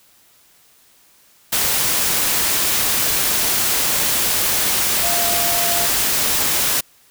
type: tone in noise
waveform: sine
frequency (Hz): 692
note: F5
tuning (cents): -16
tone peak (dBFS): -24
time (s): 5.03-5.86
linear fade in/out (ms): 10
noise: white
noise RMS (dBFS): -18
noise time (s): 1.52-6.81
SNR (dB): -9
effects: white hiss -53 dBFS RMS until 7.1 s